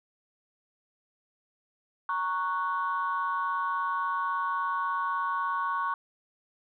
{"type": "chord", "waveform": "sine", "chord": "F# major", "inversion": "first", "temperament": "equal", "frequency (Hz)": [932.3, 1108.7, 1480], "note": ["A#5", "C#6", "F#6"], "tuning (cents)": [0, 0, 0], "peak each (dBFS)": [-33, -28, -34], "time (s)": [2.09, 5.94], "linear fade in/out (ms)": 2, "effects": ["tanh soft clip ceiling -19 dBFS"]}